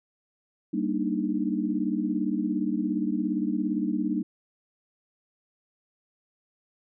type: chord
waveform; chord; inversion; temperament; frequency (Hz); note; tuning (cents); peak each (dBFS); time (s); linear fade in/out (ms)
sine; Eb major seventh; first; equal; 196 / 233.1 / 293.7 / 311.1; G3 / Bb3 / D4 / Eb4; 0 / 0 / 0 / 0; -30; 0.73-4.23; 10
effects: none